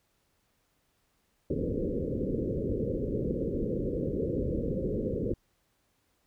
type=low-pass noise; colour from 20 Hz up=white; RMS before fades=-31 dBFS; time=1.5-5.34 s; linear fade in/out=5 ms; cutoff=530 Hz; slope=96 dB/octave; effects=pink hiss -73 dBFS RMS until 6.26 s